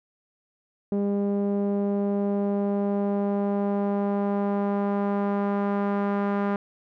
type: tone with low-pass filter sweep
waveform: sawtooth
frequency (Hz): 201.4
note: G3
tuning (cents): +47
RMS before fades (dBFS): -25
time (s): 0.92-6.56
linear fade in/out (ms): 2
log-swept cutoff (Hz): 460 to 1300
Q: 1.3
effects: none